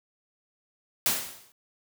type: noise with exponential decay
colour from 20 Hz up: white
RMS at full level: -22 dBFS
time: 1.06-1.52 s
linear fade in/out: 1 ms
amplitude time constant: 100 ms
effects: high-pass 60 Hz 12 dB/octave